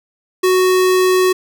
square tone, 370.1 Hz, F#4, in tune, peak -11 dBFS, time 0.43-1.33 s, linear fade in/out 10 ms, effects none

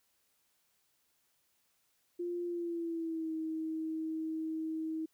sine tone with pitch glide, 349.2 to 318.4 Hz, F4 to D#4, 0 to +40 cents, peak -34 dBFS, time 2.19-5.06 s, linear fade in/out 10 ms, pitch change -160 cents, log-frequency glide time 2.45-3.33 s, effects white hiss -75 dBFS RMS until 5.13 s

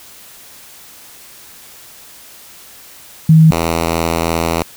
sine / 5% pulse tone pair in turn, 159.4 / 83.01 Hz, D#3 / E2, +42 / +13 cents, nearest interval major seventh, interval 1129 cents, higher first, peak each -3 dBFS, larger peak neither, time 3.29-3.51 / 3.51-4.63 s, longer second, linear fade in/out 5 ms, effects white hiss -39 dBFS RMS until 4.76 s

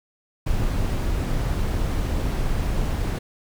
brown noise, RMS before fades -23 dBFS, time 0.46-3.19 s, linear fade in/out 10 ms, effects none

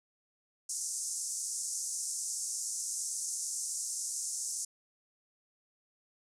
pink band-pass noise, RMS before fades -37 dBFS, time 0.69-4.65 s, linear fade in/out 5 ms, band 5800 to 9800 Hz, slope 48 dB/octave, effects none

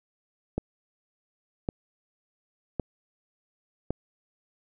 click train, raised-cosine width 2 ms, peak -14 dBFS, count 4, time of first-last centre 0.58-3.906 s, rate 0.902 Hz, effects none

